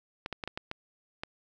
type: clicks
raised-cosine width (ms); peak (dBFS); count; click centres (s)
0.3; -19; 7; 0.261 / 0.327 / 0.438 / 0.476 / 0.575 / 0.714 / 1.235
effects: none